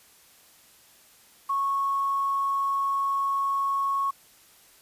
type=tone with quantisation; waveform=sine; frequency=1102 Hz; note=C#6; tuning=11 cents flat; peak=-23 dBFS; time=1.49-4.11 s; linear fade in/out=10 ms; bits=8; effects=white hiss -56 dBFS RMS until 4.81 s + resampled to 32000 Hz